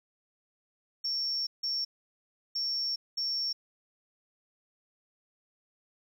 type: tone bursts at uneven times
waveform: sine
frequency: 5470 Hz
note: F8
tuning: 37 cents flat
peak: -28 dBFS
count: 4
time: 1.04-1.47 / 1.63-1.85 / 2.55-2.96 / 3.17-3.53 s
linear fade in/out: 10 ms
effects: tanh soft clip ceiling -24 dBFS + 10-bit